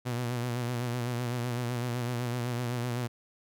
sawtooth tone with vibrato, 121.6 Hz, B2, 26 cents flat, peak -26 dBFS, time 0.05-3.08 s, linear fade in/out 20 ms, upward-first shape sine, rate 7.9 Hz, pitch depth 54 cents each way, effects none

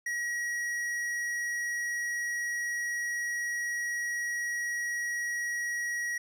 sine tone with tanh clipping, 1908 Hz, A#6, 40 cents sharp, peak -32 dBFS, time 0.06-6.18 s, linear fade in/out 5 ms, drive 13 dB, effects none

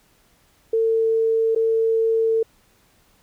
sine tone with dropouts, 449.6 Hz, A4, 37 cents sharp, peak -16 dBFS, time 0.73-2.43 s, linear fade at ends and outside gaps 5 ms, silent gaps 1.55-1.56 s, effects pink hiss -59 dBFS RMS until 3.22 s

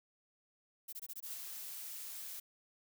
violet noise bursts, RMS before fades -45 dBFS, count 7, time 0.88-1.342 s, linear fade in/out 10 ms, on 48 ms, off 21 ms
blue noise, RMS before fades -46 dBFS, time 1.26-2.4 s, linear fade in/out 5 ms
effects none

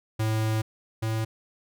square tone pair in turn, 109.8 / 111.01 Hz, A2 / A2, -3 / +16 cents, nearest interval unison, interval 19 cents, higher second, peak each -24 / -26 dBFS, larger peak first, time 0.19-0.62 / 1.02-1.25 s, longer first, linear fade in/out 10 ms, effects none

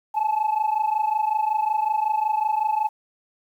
sine tone pair together, 848.6 / 874 Hz, G#5 / A5, +37 / -12 cents, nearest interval minor second, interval 51 cents, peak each -21 dBFS, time 0.14-2.89 s, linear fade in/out 20 ms, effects tanh soft clip ceiling -16 dBFS + 9-bit

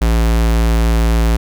square tone, 56.5 Hz, A1, 47 cents sharp, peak -11 dBFS, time 0.01-1.37 s, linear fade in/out 10 ms, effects none

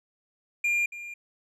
triangle tone with echo, 2400 Hz, D7, 37 cents sharp, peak -21 dBFS, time 0.64-0.86 s, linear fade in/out 5 ms, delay 280 ms, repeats 1, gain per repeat -14 dB, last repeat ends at 1.14 s, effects resampled to 32000 Hz

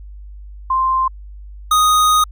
sine / square tone pair in turn, 1046.5 / 1244.5 Hz, C6 / D#6, 0 / 0 cents, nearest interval minor third, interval 300 cents, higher second, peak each -13 / -11 dBFS, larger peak second, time 0.7-1.08 / 1.71-2.24 s, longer second, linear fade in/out 5 ms, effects added 50 Hz sine -32 dBFS peak until 2.31 s

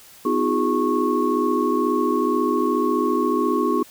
sine tone cluster, 251.4 / 313.8 / 355.8 / 410.2 / 1098 Hz, B3 / D#4 / F4 / G#4 / C#6, +31 / +15 / +32 / -21 / -17 cents, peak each -24 dBFS, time 0.25-3.83 s, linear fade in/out 5 ms, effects white hiss -47 dBFS RMS until 3.9 s

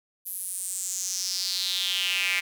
square tone with high-pass filter sweep, 92.9 Hz, F#2, 7 cents sharp, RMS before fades -29 dBFS, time 0.25-2.41 s, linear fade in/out 20 ms, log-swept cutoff 12000 to 2200 Hz, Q 4.8, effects none

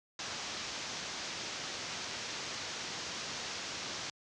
white low-pass noise, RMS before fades -41 dBFS, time 0.19-4.1 s, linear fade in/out 2 ms, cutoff 6500 Hz, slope 48 dB/octave, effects high-pass 80 Hz 12 dB/octave

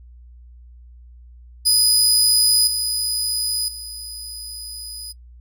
25% pulse tone with level steps, 4978 Hz, D#8, in tune, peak -8 / -15 / -26 dBFS, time 1.65-5.13 s, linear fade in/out 20 ms, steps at 2.67 / 3.68 s, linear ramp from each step 5 ms, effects noise-tail reverb RT60 0.1 s tail -24 dB re dry + added 60 Hz sine -41 dBFS peak until 5.4 s

